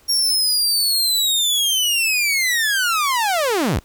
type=linear sweep; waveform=sawtooth; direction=down; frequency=5588 to 32.46 Hz; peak=-13 dBFS; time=0.08-3.8 s; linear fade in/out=20 ms; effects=pink hiss -53 dBFS RMS until 3.84 s